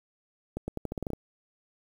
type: accelerating click train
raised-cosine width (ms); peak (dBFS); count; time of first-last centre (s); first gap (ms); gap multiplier
2; -19; 10; 0.57-1.133; 110; 0.85
effects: 8-bit